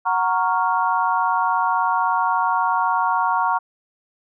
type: chord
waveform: sine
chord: Gb major seventh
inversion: none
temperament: equal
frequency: 740 / 932.3 / 1108.7 / 1396.9 Hz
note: Gb5 / Bb5 / Db6 / F6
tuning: 0 / 0 / 0 / 0 cents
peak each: -24 / -20 / -22 / -26 dBFS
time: 0.05-3.59 s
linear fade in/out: 20 ms
effects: none